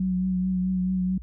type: tone with vibrato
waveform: sine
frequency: 185 Hz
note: F#3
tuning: in tune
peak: -22 dBFS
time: 0-1.18 s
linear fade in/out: 5 ms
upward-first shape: triangle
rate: 4.6 Hz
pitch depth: 30 cents each way
effects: added 60 Hz sine -37 dBFS peak until 1.22 s